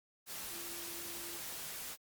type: tone in noise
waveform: sine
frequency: 341.7 Hz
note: F4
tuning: 38 cents flat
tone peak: -52 dBFS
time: 0.49-1.4 s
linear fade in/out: 50 ms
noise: white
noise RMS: -44 dBFS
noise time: 0.26-1.97 s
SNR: -11 dB
effects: Opus 48 kbps